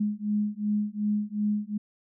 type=beating tone pair; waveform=sine; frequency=207.7 / 210.4 Hz; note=G#3 / G#3; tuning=0 / +23 cents; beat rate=2.7 Hz; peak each=-28 / -28 dBFS; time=0-1.78 s; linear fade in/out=10 ms; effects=none